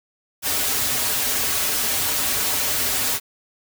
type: noise with comb filter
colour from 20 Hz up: white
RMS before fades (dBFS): -22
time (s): 0.42-3.2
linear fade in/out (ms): 50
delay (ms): 5.8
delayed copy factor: -0.7
effects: none